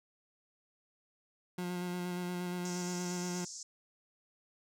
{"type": "tone with vibrato", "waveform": "30% pulse", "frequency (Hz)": 178.3, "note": "F3", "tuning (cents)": 36, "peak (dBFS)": -33, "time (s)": [1.58, 3.45], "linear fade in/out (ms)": 5, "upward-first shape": "square", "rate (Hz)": 8.5, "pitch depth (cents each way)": 14}
{"type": "band-pass noise", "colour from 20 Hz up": "pink", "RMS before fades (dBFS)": -46, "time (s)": [2.65, 3.63], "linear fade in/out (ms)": 2, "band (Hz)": [5300, 7400], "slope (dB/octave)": 48}
{"effects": []}